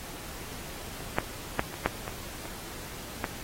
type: clicks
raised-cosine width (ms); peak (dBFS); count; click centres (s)
0.5; -27 / -9 / -9 / -25 / -8 / -19 / -25 / -13; 8; 1.006 / 1.185 / 1.594 / 1.741 / 1.86 / 2.079 / 2.455 / 3.242
effects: pink hiss -42 dBFS RMS until 3.43 s + AAC 48 kbps